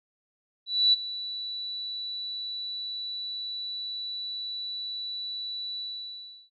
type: tone with ADSR envelope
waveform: sine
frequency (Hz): 3951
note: B7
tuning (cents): 0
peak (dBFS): -16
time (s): 0.66-6.5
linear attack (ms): 270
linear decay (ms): 21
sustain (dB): -16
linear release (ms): 710
effects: none